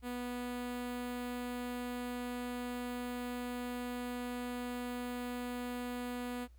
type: tone with notch filter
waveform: sawtooth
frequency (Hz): 245.5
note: B3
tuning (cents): -10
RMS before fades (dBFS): -40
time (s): 0.02-6.48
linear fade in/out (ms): 50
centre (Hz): 5700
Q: 1.7
effects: added 60 Hz sine -55 dBFS peak until 6.58 s + pink hiss -75 dBFS RMS until 6.58 s